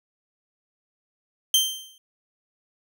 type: tone with exponential decay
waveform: sawtooth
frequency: 3136 Hz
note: G7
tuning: in tune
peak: -11 dBFS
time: 1.54-1.98 s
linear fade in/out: 2 ms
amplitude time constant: 94 ms
effects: none